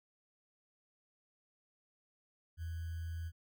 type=tone with sample-and-hold; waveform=sine; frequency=82.8 Hz; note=E2; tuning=8 cents sharp; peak=-38 dBFS; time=2.57-3.32 s; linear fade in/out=50 ms; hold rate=1575 Hz; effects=none